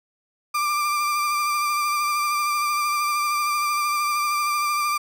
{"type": "tone with vibrato", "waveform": "35% pulse", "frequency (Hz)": 1185, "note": "D6", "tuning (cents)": 15, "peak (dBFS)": -19, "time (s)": [0.54, 4.98], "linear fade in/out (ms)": 10, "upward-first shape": "sine", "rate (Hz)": 13, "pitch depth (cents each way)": 25, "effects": []}